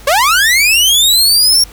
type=linear sweep; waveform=sawtooth; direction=up; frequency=523.3 to 5588 Hz; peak=-4 dBFS; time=0.07-1.64 s; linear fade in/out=5 ms; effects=added 50 Hz sine -34 dBFS peak until 1.72 s + pink hiss -38 dBFS RMS until 1.72 s